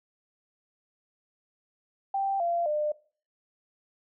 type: tone with pitch steps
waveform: sine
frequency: 784 / 686.5 / 601.1 Hz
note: G5 / F5 / D5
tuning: 0 / -30 / +40 cents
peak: -25 dBFS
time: 2.14-2.92 s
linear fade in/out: 5 ms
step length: 260 ms
effects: noise-tail reverb RT60 0.4 s tail -19 dB re dry